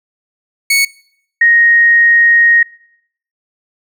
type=tone pair in turn; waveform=sawtooth / sine; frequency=2217 / 1870 Hz; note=C#7 / A#6; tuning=0 / +5 cents; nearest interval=minor third; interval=295 cents; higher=first; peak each=-5 dBFS; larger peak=neither; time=0.7-0.85 / 1.41-2.63 s; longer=second; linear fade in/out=5 ms; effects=noise-tail reverb RT60 0.7 s tail -24 dB re dry